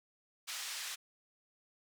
white band-pass noise, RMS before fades -42 dBFS, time 0.47-0.96 s, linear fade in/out 20 ms, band 1300 to 6900 Hz, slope 12 dB/octave, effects none

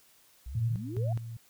sine exponential sweep, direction up, 55 to 740 Hz, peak -37 dBFS, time 0.46-1.13 s, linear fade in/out 5 ms
sine tone with tremolo, 114.9 Hz, A#2, 25 cents flat, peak -27 dBFS, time 0.55-1.37 s, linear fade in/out 5 ms, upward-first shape square, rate 2.4 Hz, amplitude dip 70%
effects white hiss -62 dBFS RMS until 1.49 s

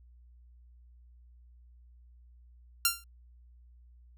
5% pulse tone with exponential decay, 1383 Hz, F6, 17 cents flat, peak -9 dBFS, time 2.85-3.04 s, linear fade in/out 2 ms, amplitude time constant 41 ms, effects added 60 Hz sine -54 dBFS peak until 4.17 s

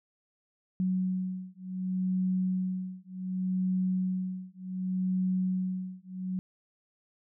sine beating tone pair, 185 / 185.67 Hz, F#3 / F#3, 0 / +6 cents, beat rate 0.67 Hz, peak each -31 dBFS, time 0.8-6.39 s, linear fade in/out 0 ms, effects none

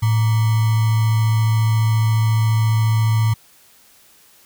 sine tone with sample-and-hold, 110.7 Hz, A2, 11 cents sharp, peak -13 dBFS, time 0.02-3.34 s, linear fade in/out 10 ms, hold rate 1050 Hz, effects white hiss -51 dBFS RMS until 4.45 s

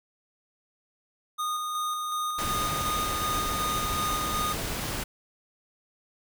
square tone with tremolo, 1231 Hz, D#6, 19 cents flat, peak -28 dBFS, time 1.38-4.54 s, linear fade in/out 20 ms, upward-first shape square, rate 2.7 Hz, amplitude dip 25%
pink noise, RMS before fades -32 dBFS, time 2.38-5.04 s, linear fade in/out 10 ms
effects none

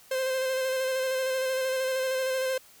45% pulse tone with vibrato, 522 Hz, C5, 4 cents flat, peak -26 dBFS, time 0.11-2.58 s, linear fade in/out 5 ms, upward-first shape square, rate 13 Hz, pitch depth 17 cents each way, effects white hiss -55 dBFS RMS until 2.8 s

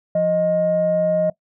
sine tone pair together, 174.61 / 622.2 Hz, F3 / D#5, 0 / 0 cents, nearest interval octave + minor seventh, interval 2200 cents, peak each -23 / -15 dBFS, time 0.15-1.3 s, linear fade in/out 5 ms, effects noise-tail reverb RT60 0.1 s tail -19 dB re dry + tanh soft clip ceiling -10 dBFS

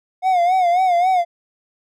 triangle tone with vibrato, 722 Hz, F#5, 43 cents flat, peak -11 dBFS, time 0.22-1.25 s, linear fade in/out 50 ms, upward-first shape sine, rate 3.7 Hz, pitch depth 87 cents each way, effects none

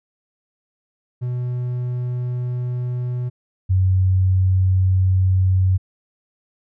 triangle / sine tone pair in turn, 123.7 / 93.58 Hz, B2 / F#2, +3 / +20 cents, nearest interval perfect fourth, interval 483 cents, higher first, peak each -19 / -13 dBFS, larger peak second, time 1.21-3.3 / 3.69-5.78 s, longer neither, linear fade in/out 20 ms, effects none

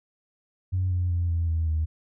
sine tone with pitch steps, 92.5 / 89.56 / 86.71 / 83.95 / 81.27 / 78.69 Hz, F#2 / F2 / F2 / E2 / E2 / D#2, 0 / +44 / -12 / +32 / -24 / +20 cents, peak -21 dBFS, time 0.72-1.86 s, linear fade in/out 20 ms, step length 190 ms, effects tanh soft clip ceiling -18 dBFS

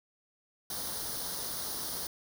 white noise with comb filter, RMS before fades -37 dBFS, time 0.7-2.07 s, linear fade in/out 2 ms, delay 0.2 ms, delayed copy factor +0.75, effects none

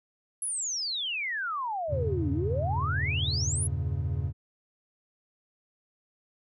sine exponential two-way sweep, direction down then up, 11000 to 270.3 to 11000 Hz, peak -29 dBFS, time 0.42-3.67 s, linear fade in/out 2 ms, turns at 2.31 s
triangle chord, E diminished seventh, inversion none, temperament equal with one note detuned, 82.41 / 98 / 118.65 / 138.59 Hz, E2 / G2 / Bb2 / Db3, 0 / 0 / +31 / 0 cents, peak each -29 / -31 / -35 / -31 dBFS, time 1.88-4.33 s, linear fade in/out 50 ms
effects none

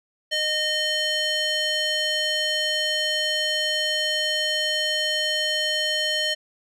square tone with band-pass filter, 614 Hz, D#5, 23 cents flat, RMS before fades -24 dBFS, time 0.31-6.35 s, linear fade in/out 20 ms, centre 3400 Hz, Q 1.8, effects none

